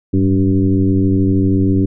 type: tone with frequency modulation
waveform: sine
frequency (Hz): 193.6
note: G3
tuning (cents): -21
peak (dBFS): -10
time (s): 0.13-1.86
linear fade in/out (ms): 10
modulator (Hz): 93.7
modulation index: 1.6
effects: none